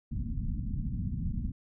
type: low-pass noise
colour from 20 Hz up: pink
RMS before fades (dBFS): -33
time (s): 0.11-1.52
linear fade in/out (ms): 10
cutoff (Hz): 240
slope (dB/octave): 48
effects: none